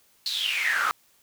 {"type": "noise with high-pass filter sweep", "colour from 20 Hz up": "brown", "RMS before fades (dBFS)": -26, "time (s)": [0.26, 0.91], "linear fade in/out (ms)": 0, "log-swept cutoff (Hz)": [4400, 1200], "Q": 9.9, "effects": ["white hiss -62 dBFS RMS until 1.22 s"]}